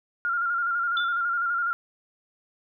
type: tone with vibrato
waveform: sine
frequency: 1396.9 Hz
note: F6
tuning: in tune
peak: -23 dBFS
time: 0.25-1.73 s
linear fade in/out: 0 ms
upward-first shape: square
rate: 12 Hz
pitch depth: 34 cents each way
type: tone with exponential decay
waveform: sine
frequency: 3506 Hz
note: A7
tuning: 7 cents flat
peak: -24 dBFS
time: 0.97-1.23 s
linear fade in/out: 1 ms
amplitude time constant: 55 ms
effects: none